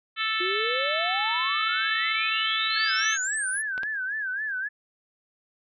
harmonic tone, 440 Hz, A4, in tune, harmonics 3 / 4 / 5 / 6 / 7 / 8 / 9, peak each -30 / -31 / -32 / -33 / -33 / -34 / -35 dBFS, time 0.16-3.18 s, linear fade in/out 50 ms
sine exponential sweep, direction up, 349.2 to 10630 Hz, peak -29 dBFS, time 0.4-3.62 s, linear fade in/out 10 ms
sine tone with vibrato, 1623 Hz, G#6, 40 cents flat, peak -27 dBFS, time 2.75-4.69 s, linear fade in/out 20 ms, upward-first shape sine, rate 3.7 Hz, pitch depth 140 cents each way
clicks, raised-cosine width 0.3 ms, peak -20 dBFS, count 2, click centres 3.779 / 3.833 s
effects none

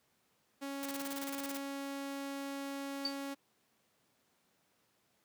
sawtooth tone, 277.2 Hz, C#4, in tune, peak -35 dBFS, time 0.61-3.35 s, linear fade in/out 20 ms
white noise bursts, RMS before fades -43 dBFS, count 14, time 0.83-1.571 s, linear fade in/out 0 ms, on 26 ms, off 29 ms
sine tone with exponential decay, 4590 Hz, D8, 40 cents flat, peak -29 dBFS, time 3.05-3.17 s, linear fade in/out 2 ms, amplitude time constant 25 ms
effects pink hiss -74 dBFS RMS until 5.24 s + high-pass 150 Hz 12 dB/octave

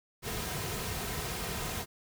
pink noise with comb filter, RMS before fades -36 dBFS, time 0.22-1.86 s, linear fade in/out 50 ms, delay 3.5 ms, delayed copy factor -0.5, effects none

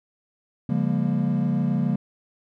triangle tone cluster, 142 / 175 / 202.2 / 234.6 Hz, C#3 / F3 / G#3 / A#3, +42 / +4 / -46 / +11 cents, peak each -24 dBFS, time 0.69-1.96 s, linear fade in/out 5 ms, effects none

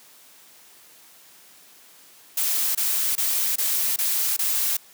blue noise bursts, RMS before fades -23 dBFS, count 6, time 2.37-4.77 s, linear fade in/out 5 ms, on 380 ms, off 24 ms, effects white hiss -51 dBFS RMS until 4.93 s + high-pass 150 Hz 12 dB/octave

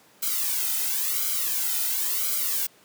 blue noise with flanger, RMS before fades -26 dBFS, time 0.22-2.67 s, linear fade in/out 10 ms, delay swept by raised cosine 1.1 to 1.8 ms, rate 0.96 Hz, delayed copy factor -0.9, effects pink hiss -56 dBFS RMS until 2.84 s + high-pass 200 Hz 12 dB/octave

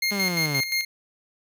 25% pulse tone with tremolo, 2129 Hz, C7, 30 cents sharp, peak -18 dBFS, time 0.02-0.85 s, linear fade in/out 5 ms, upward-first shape square, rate 5.7 Hz, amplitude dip 60%
sawtooth linear sweep, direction down, 207.7 to 130.81 Hz, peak -22 dBFS, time 0.11-0.61 s, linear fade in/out 10 ms
effects none

